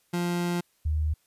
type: tone pair in turn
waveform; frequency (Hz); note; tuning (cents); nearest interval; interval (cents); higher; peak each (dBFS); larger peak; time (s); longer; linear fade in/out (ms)
30% pulse / sine; 174.61 / 76.86; F3 / D#2; 0 / -21; octave + major second; 1421; first; -23; neither; 0.13-0.61 / 0.85-1.14; first; 10
effects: white hiss -68 dBFS RMS until 1.26 s + resampled to 32000 Hz